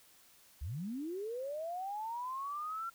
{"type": "linear sweep", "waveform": "sine", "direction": "up", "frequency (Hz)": [58.5, 1375], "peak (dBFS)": -37, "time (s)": [0.61, 2.9], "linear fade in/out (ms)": 10, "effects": ["white hiss -63 dBFS RMS until 2.94 s"]}